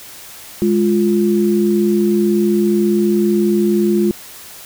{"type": "tone pair together", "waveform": "sine", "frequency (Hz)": [207.7, 349.6], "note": ["G#3", "F4"], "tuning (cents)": [0, 2], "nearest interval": "major sixth", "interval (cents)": 902, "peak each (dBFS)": -14, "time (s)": [0.62, 4.11], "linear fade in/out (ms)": 0, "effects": ["white hiss -36 dBFS RMS until 4.65 s"]}